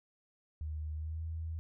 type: tone with pitch glide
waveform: sine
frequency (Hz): 77 to 80.92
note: D#2 to E2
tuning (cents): -17 to -32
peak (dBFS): -36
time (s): 0.61-1.59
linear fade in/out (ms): 0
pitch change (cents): +85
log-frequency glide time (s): 0.95-1.23
effects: none